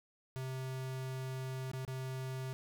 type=tone with dropouts; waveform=square; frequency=130.81 Hz; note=C3; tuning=in tune; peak=-39 dBFS; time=0.36-2.53 s; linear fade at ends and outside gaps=0 ms; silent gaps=1.715-1.734 / 1.85-1.878 s; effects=none